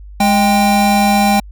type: tone pair together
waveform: square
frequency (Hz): 207.7 / 792.6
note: G#3 / G5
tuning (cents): 0 / +19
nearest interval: octave + major seventh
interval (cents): 2319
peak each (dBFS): -13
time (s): 0.2-1.4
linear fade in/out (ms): 5
effects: added 50 Hz sine -31 dBFS peak until 1.51 s